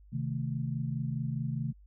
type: chord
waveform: sine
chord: A diminished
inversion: first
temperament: equal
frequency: 130.81 / 155.56 / 220 Hz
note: C3 / Eb3 / A3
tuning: 0 / 0 / 0 cents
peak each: -33 / -35 / -38 dBFS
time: 0.12-1.73 s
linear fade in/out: 20 ms
effects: added 50 Hz sine -53 dBFS peak until 1.86 s